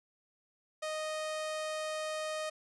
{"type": "tone", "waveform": "sawtooth", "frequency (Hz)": 621, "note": "D#5", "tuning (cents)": -3, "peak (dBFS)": -31, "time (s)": [0.82, 2.5], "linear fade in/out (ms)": 10, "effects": ["resampled to 24000 Hz", "11-bit"]}